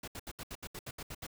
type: noise bursts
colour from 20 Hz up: pink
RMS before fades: -43 dBFS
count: 11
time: 0.03-1.267 s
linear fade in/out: 5 ms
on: 47 ms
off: 72 ms
effects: none